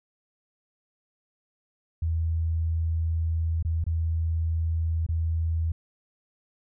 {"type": "tone with dropouts", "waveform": "sine", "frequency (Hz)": 81.7, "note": "E2", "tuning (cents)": -15, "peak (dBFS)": -23, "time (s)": [2.02, 5.72], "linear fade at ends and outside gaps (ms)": 5, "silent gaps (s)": [[3.627, 3.649], [3.841, 3.865], [5.065, 5.088]], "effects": []}